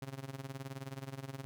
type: tone with tremolo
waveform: sawtooth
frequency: 135.3 Hz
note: C#3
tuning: 42 cents flat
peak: -35 dBFS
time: 0.02-1.45 s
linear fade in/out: 0 ms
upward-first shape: sine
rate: 19 Hz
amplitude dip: 85%
effects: none